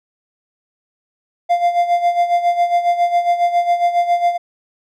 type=tone with tremolo; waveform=triangle; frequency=697 Hz; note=F5; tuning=4 cents flat; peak=-8 dBFS; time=1.49-4.38 s; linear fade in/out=20 ms; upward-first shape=sine; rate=7.3 Hz; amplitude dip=70%; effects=none